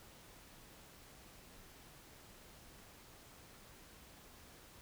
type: silence
effects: pink hiss -59 dBFS RMS until 4.81 s